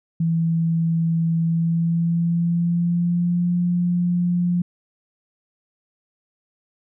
sine tone with pitch glide, 165 to 175.82 Hz, E3 to F3, +2 to +12 cents, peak -17 dBFS, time 0.2-4.62 s, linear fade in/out 5 ms, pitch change +110 cents, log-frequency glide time 1.41-3.55 s, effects none

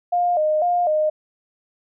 sine tone with vibrato, 659.3 Hz, E5, in tune, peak -16 dBFS, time 0.12-1.1 s, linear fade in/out 10 ms, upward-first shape square, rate 2 Hz, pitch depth 120 cents each way, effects none

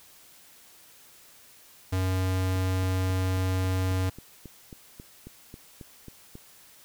square tone, 93.3 Hz, F#2, 15 cents sharp, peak -25 dBFS, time 1.92-4.1 s, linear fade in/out 10 ms
click train, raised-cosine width 3 ms, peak -29 dBFS, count 15, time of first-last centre 2.56-6.354 s, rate 3.69 Hz
effects white hiss -54 dBFS RMS until 6.84 s

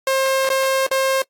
sawtooth tone with dropouts, 533 Hz, C5, 32 cents sharp, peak -12 dBFS, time 0.07-1.22 s, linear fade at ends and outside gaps 2 ms, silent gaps 0.491-0.501 / 0.866-0.913 s, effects noise-tail reverb RT60 0.1 s tail -23 dB re dry + AAC 64 kbps

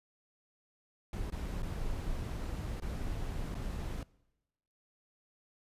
brown noise with dropouts, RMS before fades -37 dBFS, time 1.13-4.03 s, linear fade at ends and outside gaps 2 ms, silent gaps 1.302-1.322 / 1.622-1.63 / 2.8-2.821 / 3.545-3.551 s, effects noise-tail reverb RT60 1.0 s tail -23 dB re dry + resampled to 32000 Hz

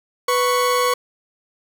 40% pulse tone pair together, 494.8 / 1108.7 Hz, B4 / C#6, +3 / 0 cents, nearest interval octave + major second, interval 1397 cents, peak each -18 dBFS, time 0.28-0.94 s, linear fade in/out 5 ms, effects none

